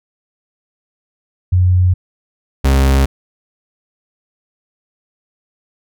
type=tone pair in turn; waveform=sine / 40% pulse; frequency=90.9 / 67.4 Hz; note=F#2 / C#2; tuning=-30 / -48 cents; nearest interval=perfect fourth; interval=518 cents; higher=first; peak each=-8 dBFS; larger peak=neither; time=1.52-1.94 / 2.64-3.06 s; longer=neither; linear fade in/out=10 ms; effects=none